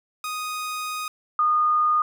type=tone pair in turn; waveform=sawtooth / sine; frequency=1244.5 / 1225.9 Hz; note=D#6 / D#6; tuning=0 / -26 cents; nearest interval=unison; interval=26 cents; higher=first; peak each=-24 / -17 dBFS; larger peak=second; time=0.24-1.08 / 1.39-2.02 s; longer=first; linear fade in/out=2 ms; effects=none